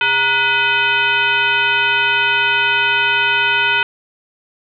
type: tone with frequency modulation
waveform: sine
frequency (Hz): 1999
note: B6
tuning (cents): +20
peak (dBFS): -12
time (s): 0.01-3.83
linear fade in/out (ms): 2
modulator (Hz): 531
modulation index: 2
effects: none